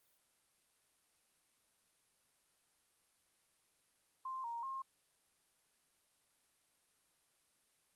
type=tone with pitch steps; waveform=sine; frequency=1048 / 934 / 1068 Hz; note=C6 / A#5 / C6; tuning=+2 / +3 / +35 cents; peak=-40 dBFS; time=4.25-4.82 s; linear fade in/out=5 ms; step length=190 ms; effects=white hiss -75 dBFS RMS until 7.95 s + Opus 32 kbps